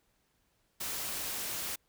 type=noise; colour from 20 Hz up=white; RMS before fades=-37 dBFS; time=0.8-1.76 s; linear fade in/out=10 ms; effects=pink hiss -74 dBFS RMS until 1.88 s